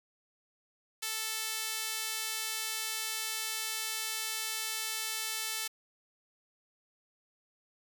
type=tone with high-pass filter; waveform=sawtooth; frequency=440 Hz; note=A4; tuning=in tune; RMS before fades=-36 dBFS; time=1.02-5.68 s; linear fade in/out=10 ms; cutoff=2700 Hz; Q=0.53; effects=10-bit